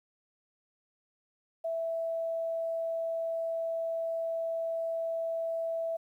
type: tone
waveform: sine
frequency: 659.3 Hz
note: E5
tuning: in tune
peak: -30 dBFS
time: 1.64-5.97 s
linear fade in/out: 10 ms
effects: 11-bit